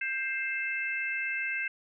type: harmonic tone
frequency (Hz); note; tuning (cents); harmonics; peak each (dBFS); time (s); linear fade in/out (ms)
527; C5; +12; 3 / 4 / 5; -34 / -34 / -34; 0.01-1.68; 5
effects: none